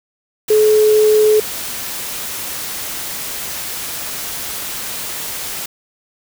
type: tone in noise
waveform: sine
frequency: 428.4 Hz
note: A4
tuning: 46 cents flat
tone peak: -8 dBFS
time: 0.5-1.4 s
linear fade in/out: 5 ms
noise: white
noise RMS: -25 dBFS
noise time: 0.48-5.66 s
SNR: +14 dB
effects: none

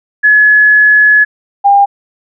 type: tone pair in turn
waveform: sine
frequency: 1700 / 802.3 Hz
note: G#6 / G5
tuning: +40 / +40 cents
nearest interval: octave + minor second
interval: 1300 cents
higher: first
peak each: -3 dBFS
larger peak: neither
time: 0.23-1.25 / 1.64-1.86 s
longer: first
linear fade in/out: 20 ms
effects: none

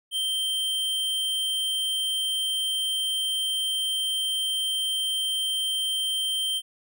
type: tone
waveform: square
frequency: 3136 Hz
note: G7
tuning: in tune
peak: -25 dBFS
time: 0.11-6.62 s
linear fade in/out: 50 ms
effects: none

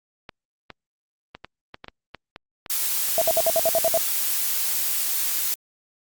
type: clicks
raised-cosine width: 0.3 ms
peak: -20 dBFS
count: 11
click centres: 0.292 / 0.703 / 1.35 / 1.446 / 1.744 / 1.844 / 1.883 / 2.147 / 2.361 / 2.662 / 3.086 s
type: noise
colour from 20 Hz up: blue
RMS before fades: -24 dBFS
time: 2.7-5.54 s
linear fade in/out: 0 ms
type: tone bursts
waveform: sine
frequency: 659.3 Hz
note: E5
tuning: in tune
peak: -17 dBFS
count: 9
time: 3.18-3.975 s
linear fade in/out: 0 ms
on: 35 ms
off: 60 ms
effects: Opus 48 kbps

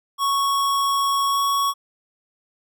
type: tone with pitch glide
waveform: square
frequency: 1108.7 to 1115.1 Hz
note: C#6 to C#6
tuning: 0 to +10 cents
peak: -19 dBFS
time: 0.18-1.74 s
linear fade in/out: 50 ms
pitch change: +10 cents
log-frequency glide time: 1.28-1.41 s
effects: none

